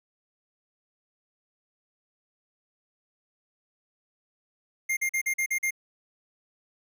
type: tone bursts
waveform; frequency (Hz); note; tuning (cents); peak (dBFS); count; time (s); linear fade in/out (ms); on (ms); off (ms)
square; 2115; C7; +18; -25; 7; 4.89-5.708; 10; 80; 43
effects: none